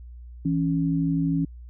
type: tone pair together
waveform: sine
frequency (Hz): 164.81 / 277.2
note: E3 / C#4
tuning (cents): 0 / 0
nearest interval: major sixth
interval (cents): 900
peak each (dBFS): -23 / -24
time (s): 0.45-1.45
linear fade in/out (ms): 5
effects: added 60 Hz sine -39 dBFS peak until 1.69 s